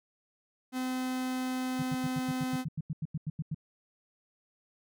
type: tone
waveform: 45% pulse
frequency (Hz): 256.2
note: C4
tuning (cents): -36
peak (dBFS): -31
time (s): 0.72-2.65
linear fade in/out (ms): 50
type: tone bursts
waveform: sine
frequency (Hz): 155.56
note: D#3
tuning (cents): 0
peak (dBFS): -30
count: 15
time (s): 1.79-3.546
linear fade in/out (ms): 5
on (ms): 34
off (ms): 89
effects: none